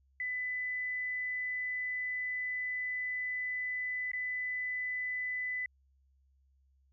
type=tone with dropouts; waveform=sine; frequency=2000 Hz; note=B6; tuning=21 cents sharp; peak=-33 dBFS; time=0.2-5.66 s; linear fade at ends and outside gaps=2 ms; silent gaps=4.117-4.133 s; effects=added 67 Hz sine -66 dBFS peak until 6.92 s